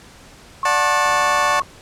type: tone with pitch glide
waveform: sine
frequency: 1084 to 1098.5 Hz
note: C#6 to C#6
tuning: -39 to -16 cents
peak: -18 dBFS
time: 0.63-1.62 s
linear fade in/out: 2 ms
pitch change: +23 cents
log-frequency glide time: 1.01-1.32 s
type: chord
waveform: 20% pulse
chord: D major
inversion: none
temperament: just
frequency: 587.3 / 734.2 / 881 Hz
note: D5 / F#5 / A5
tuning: 0 / -14 / +2 cents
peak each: -17 dBFS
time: 0.65-1.6 s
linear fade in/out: 5 ms
type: click train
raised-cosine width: 1 ms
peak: -25 dBFS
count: 43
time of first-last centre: 1.06-1.633 s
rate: 73.3 Hz
effects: pink hiss -44 dBFS RMS until 1.81 s + low-pass 9000 Hz 12 dB/octave